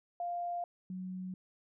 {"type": "tone pair in turn", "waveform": "sine", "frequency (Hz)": [698.5, 185.01], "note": ["F5", "F#3"], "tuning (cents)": [0, 0], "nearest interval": "octave + major seventh", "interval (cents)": 2300, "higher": "first", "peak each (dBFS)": [-34, -38], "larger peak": "first", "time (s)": [[0.2, 0.64], [0.9, 1.34]], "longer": "neither", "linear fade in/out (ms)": 2, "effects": []}